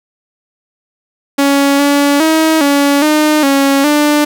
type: tone with pitch steps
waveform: sawtooth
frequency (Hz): 279.7 / 285.1 / 318.3 / 283.3 / 304.7 / 276 / 296.2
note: C#4 / C#4 / D#4 / C#4 / D#4 / C#4 / D4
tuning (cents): +16 / +49 / +39 / +38 / -36 / -7 / +15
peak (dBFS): -4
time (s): 1.38-4.25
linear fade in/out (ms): 10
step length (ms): 410
effects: none